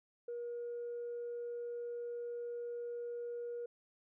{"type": "tone", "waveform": "sine", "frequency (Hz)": 476.9, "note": "A#4", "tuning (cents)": 39, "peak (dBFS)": -38, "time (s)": [0.28, 3.66], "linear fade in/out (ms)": 5, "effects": ["tanh soft clip ceiling -36 dBFS"]}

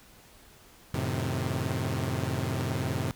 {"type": "chord", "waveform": "sawtooth", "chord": "F# diminished seventh", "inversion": "none", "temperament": "equal with one note detuned", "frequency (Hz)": [90.7, 110, 130.81, 155.56], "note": ["F#2", "A2", "C3", "Eb3"], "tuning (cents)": [-34, 0, 0, 0], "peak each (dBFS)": [-30, -30, -28, -33], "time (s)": [0.94, 3.11], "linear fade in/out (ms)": 0, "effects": ["pink hiss -55 dBFS RMS until 3.15 s"]}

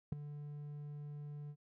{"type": "tone with ADSR envelope", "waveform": "triangle", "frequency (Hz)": 146.8, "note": "D3", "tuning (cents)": 0, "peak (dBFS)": -28, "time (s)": [0.12, 1.56], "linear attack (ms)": 5, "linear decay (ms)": 10, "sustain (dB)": -14, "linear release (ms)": 62, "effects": []}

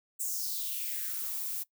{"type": "noise with high-pass filter sweep", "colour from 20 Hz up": "violet", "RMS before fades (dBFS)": -35, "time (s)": [0.19, 1.64], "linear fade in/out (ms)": 20, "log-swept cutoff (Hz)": [8000, 530], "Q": 3.7, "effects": ["noise-tail reverb RT60 0.1 s tail -20 dB re dry"]}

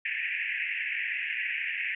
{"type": "band-pass noise", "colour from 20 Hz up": "white", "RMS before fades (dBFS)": -32, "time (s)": [0.05, 1.95], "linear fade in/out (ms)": 5, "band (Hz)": [1700, 2700], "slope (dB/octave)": 96, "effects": []}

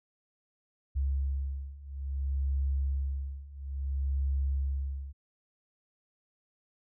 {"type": "beating tone pair", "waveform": "sine", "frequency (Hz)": [68.1, 68.69], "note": ["C#2", "C#2"], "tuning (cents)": [-30, -15], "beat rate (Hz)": 0.59, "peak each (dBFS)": [-33, -31], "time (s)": [0.95, 5.13], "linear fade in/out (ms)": 20, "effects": []}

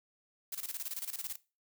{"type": "noise with tremolo", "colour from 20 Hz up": "blue", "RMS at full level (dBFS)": -38, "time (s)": [0.52, 1.36], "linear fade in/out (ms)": 5, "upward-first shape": "square", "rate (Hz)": 18, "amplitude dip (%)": 80, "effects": ["noise-tail reverb RT60 0.3 s tail -19 dB re dry"]}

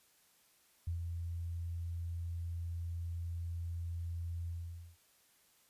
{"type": "tone with ADSR envelope", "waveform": "sine", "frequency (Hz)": 84.9, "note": "F2", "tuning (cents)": -48, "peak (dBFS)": -33, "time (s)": [0.87, 4.97], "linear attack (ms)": 6, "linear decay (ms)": 110, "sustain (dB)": -4, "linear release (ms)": 490, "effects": ["white hiss -69 dBFS RMS until 5.69 s", "resampled to 32000 Hz"]}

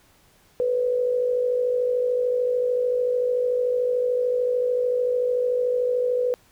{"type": "tone with amplitude modulation", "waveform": "sine", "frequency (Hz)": 495.6, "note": "B4", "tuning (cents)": 6, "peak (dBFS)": -17, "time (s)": [0.6, 6.34], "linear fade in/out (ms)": 0, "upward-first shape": "sine", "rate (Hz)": 53.5, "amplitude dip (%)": 55, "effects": ["pink hiss -58 dBFS RMS until 6.51 s"]}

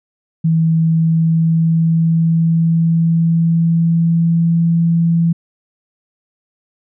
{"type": "tone with pitch glide", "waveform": "sine", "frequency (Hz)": [162.4, 167.35], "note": ["E3", "E3"], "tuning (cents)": [-26, 26], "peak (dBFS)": -10, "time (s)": [0.44, 5.33], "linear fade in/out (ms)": 10, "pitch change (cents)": 52, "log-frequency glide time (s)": [0.77, 4.61], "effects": []}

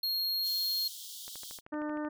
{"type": "tone", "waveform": "square", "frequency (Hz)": 4261, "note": "C8", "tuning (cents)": 31, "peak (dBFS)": -30, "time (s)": [0.03, 0.88], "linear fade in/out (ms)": 5}
{"type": "high-pass noise", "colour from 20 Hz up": "pink", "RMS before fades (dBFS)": -45, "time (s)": [0.42, 1.61], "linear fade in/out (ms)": 50, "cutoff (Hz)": 3100, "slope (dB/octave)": 96}
{"type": "click train", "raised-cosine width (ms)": 0.5, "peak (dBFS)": -34, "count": 11, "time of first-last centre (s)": [1.28, 2.049], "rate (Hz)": 13}
{"type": "harmonic tone", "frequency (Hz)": 300.9, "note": "D4", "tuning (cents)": 42, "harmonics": [1, 2, 3, 4, 5, 6], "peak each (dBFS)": [-34, -40, -44, -46, -48, -50], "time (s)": [1.72, 2.09], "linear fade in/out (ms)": 10}
{"effects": []}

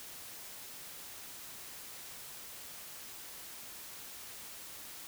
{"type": "silence", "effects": ["white hiss -48 dBFS RMS until 5.07 s"]}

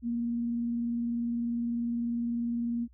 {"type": "tone with vibrato", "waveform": "sine", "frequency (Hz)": 235.8, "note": "A#3", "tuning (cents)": 20, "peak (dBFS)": -28, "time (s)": [0.02, 2.88], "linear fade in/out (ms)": 50, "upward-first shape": "square", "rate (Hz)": 20, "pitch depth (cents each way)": 20, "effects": ["added 60 Hz sine -55 dBFS peak until 2.93 s"]}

